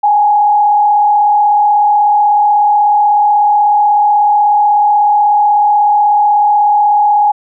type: tone with frequency modulation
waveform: sine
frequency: 830.6 Hz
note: G#5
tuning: in tune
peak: -6 dBFS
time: 0.03-7.32 s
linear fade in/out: 10 ms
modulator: 36.3 Hz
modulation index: 0.59
effects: none